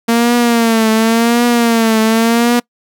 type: tone with vibrato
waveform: sawtooth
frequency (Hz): 230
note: A#3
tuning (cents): -23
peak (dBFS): -5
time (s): 0.08-2.6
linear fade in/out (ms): 10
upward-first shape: triangle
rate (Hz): 0.91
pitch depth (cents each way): 85
effects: noise-tail reverb RT60 0.1 s tail -25 dB re dry